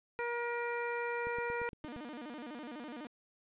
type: harmonic tone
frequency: 475.3 Hz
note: A#4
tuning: 34 cents sharp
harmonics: 1 / 2 / 3 / 4 / 5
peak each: -37 / -40 / -42 / -43 / -44 dBFS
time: 0.19-1.69 s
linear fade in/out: 0 ms
type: click train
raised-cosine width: 3 ms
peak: -35 dBFS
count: 7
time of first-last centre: 1.27-1.963 s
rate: 8.66 Hz
type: tone with vibrato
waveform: sawtooth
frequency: 270 Hz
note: C#4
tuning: 45 cents flat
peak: -39 dBFS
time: 1.84-3.07 s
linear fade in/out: 0 ms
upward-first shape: square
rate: 12 Hz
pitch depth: 210 cents each way
effects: resampled to 8000 Hz + 10-bit